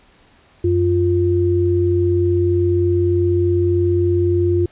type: tone pair together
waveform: sine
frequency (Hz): 92.5 / 349.2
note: F#2 / F4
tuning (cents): 0 / 0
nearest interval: octave + major seventh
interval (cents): 2300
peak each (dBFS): -17 / -15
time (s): 0.64-4.66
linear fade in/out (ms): 5
effects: pink hiss -52 dBFS RMS until 4.71 s + resampled to 8000 Hz